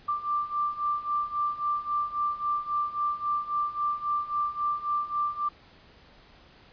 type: beating tone pair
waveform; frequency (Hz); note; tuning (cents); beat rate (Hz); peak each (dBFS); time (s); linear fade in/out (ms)
sine; 1178 / 1181.7; D6 / D6; +5 / +10; 3.7; -31 / -28; 0.08-5.49; 10
effects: pink hiss -55 dBFS RMS until 6.72 s + resampled to 11025 Hz